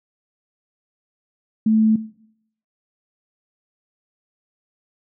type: tone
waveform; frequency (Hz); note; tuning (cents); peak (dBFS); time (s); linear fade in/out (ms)
sine; 218.8; A3; -9; -13; 1.66-1.96; 5
effects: noise-tail reverb RT60 0.7 s tail -18 dB re dry